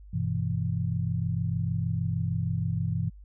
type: chord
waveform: sine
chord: E minor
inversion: first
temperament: equal with one note detuned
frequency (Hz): 98 / 124.47 / 164.81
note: G2 / B2 / E3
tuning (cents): 0 / +14 / 0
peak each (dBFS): -30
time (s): 0.13-3.1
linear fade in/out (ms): 10
effects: added 50 Hz sine -45 dBFS peak until 3.24 s